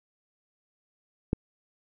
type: click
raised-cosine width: 3 ms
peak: -11 dBFS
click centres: 1.331 s
effects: none